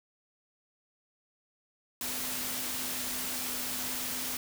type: tone in noise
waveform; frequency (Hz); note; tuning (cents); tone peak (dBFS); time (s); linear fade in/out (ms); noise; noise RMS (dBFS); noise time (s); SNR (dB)
sine; 252.2; B3; +36; -46; 2.01-4.37; 2; white; -35; 2.01-4.37; -14
effects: none